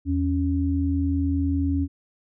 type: tone pair together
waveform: sine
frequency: 82.41 / 277.2 Hz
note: E2 / C#4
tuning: 0 / 0 cents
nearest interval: octave + major sixth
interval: 2100 cents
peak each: -23 dBFS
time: 0.05-1.88 s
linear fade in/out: 50 ms
effects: none